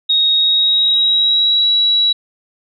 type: tone with pitch glide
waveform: sine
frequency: 3756 to 3900 Hz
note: A#7 to B7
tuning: +12 to -23 cents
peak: -10 dBFS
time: 0.09-2.13 s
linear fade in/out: 10 ms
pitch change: +65 cents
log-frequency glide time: 0.34-1.67 s
effects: none